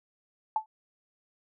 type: tone with exponential decay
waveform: sine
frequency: 871 Hz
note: A5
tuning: 18 cents flat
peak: -20 dBFS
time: 0.56-0.66 s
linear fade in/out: 2 ms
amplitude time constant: 20 ms
effects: none